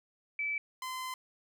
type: tone pair in turn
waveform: sine / sawtooth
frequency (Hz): 2309 / 1028.5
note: D7 / C6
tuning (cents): -30 / -30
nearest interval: octave + major second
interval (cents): 1400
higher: first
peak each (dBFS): -31 / -33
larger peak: first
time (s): 0.39-0.58 / 0.82-1.14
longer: second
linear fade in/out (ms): 2
effects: none